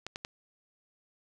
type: clicks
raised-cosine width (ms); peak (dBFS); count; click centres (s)
0.2; -20; 3; 0.066 / 0.159 / 0.249
effects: none